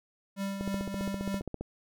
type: tone with tremolo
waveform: square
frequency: 196.7 Hz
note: G3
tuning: 6 cents sharp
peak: -31 dBFS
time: 0.36-1.42 s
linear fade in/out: 50 ms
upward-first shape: triangle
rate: 3.3 Hz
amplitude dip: 50%
type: click train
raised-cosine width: 2 ms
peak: -22 dBFS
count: 16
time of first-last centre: 0.61-1.61 s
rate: 15 Hz
effects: none